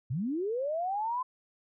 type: linear sweep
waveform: sine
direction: up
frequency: 109.1 to 1034 Hz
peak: -29 dBFS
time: 0.1-1.23 s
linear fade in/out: 10 ms
effects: none